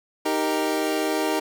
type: chord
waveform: 25% pulse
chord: Eb major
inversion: none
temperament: equal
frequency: 311.1 / 392 / 466.2 Hz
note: Eb4 / G4 / Bb4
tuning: 0 / 0 / 0 cents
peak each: -21 / -23 / -25 dBFS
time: 0.25-1.4 s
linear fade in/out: 10 ms
effects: 9-bit